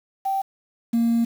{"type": "tone pair in turn", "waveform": "sine", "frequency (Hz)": [778, 232.3], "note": ["G5", "A#3"], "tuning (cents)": [-13, -6], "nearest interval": "octave + major sixth", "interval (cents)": 2093, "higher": "first", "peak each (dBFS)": [-20, -15], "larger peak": "second", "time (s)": [[0.25, 0.42], [0.93, 1.25]], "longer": "second", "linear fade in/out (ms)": 10, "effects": ["tanh soft clip ceiling -15 dBFS", "7-bit"]}